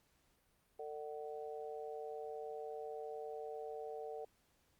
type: harmonic tone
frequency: 150 Hz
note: D3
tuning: 37 cents sharp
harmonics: 3 / 4 / 5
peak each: -45 / -50 / -49 dBFS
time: 0.79-4.25 s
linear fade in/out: 5 ms
effects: pink hiss -75 dBFS RMS until 4.79 s + Opus 48 kbps